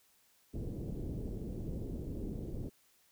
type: low-pass noise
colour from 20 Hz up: pink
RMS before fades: -40 dBFS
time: 0.53-2.7 s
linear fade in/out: 20 ms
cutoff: 420 Hz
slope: 24 dB/octave
effects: white hiss -69 dBFS RMS until 3.11 s